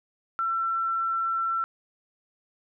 sine tone, 1346 Hz, E6, 36 cents sharp, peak -24 dBFS, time 0.39-1.64 s, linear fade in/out 0 ms, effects none

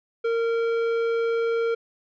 sine tone with tanh clipping, 460.7 Hz, A#4, 20 cents flat, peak -23 dBFS, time 0.24-1.75 s, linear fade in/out 10 ms, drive 12 dB, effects none

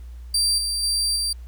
30% pulse tone with level steps, 4699 Hz, D8, in tune, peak -15 / -20 / -17 / -19 dBFS, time 0.34-1.33 s, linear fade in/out 5 ms, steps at 0.58 / 0.83 / 1.16 s, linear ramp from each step 2 ms, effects added 60 Hz sine -35 dBFS peak until 1.47 s + pink hiss -59 dBFS RMS until 1.47 s

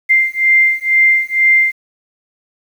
sine beating tone pair, 2093 / 2095.1 Hz, C7 / C7, 0 / +2 cents, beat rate 2.1 Hz, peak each -12 dBFS, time 0.09-1.72 s, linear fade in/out 20 ms, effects 7-bit

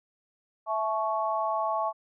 sine chord, A major, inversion second, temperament equal with one note detuned, 659.3 / 862.4 / 1108.7 Hz, E5 / A5 / C#6, 0 / -35 / 0 cents, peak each -30 dBFS, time 0.66-1.93 s, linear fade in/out 50 ms, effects none

